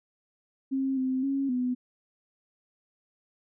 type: tone with pitch steps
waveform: sine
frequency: 267.8 / 259.9 / 274 / 250 Hz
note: C4 / C4 / C#4 / B3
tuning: +40 / -11 / -20 / +21 cents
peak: -25 dBFS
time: 0.71-1.75 s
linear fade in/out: 20 ms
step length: 260 ms
effects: none